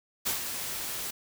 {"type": "noise with ADSR envelope", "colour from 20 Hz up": "white", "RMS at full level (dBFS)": -28, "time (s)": [0.25, 1.11], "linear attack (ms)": 19, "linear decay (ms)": 120, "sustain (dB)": -7, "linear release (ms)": 9, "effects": []}